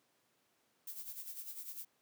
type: noise with tremolo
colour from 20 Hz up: violet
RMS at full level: -44 dBFS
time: 0.87-1.85 s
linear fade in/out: 5 ms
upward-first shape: sine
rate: 10 Hz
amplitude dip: 65%
effects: pink hiss -75 dBFS RMS until 2.01 s + high-pass 200 Hz 12 dB/octave